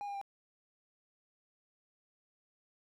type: tone with pitch steps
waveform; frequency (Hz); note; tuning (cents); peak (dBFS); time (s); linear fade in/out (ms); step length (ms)
triangle; 816 / 804.8 / 793.7; G#5 / G5 / G5; -31 / +45 / +21; -36; 0.01-0.214; 0; 68
effects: none